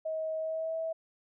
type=tone with pitch glide; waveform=sine; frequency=635 to 649.5 Hz; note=D#5 to E5; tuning=+35 to -26 cents; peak=-31 dBFS; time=0.05-0.93 s; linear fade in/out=10 ms; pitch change=+39 cents; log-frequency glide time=0.38-0.76 s; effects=none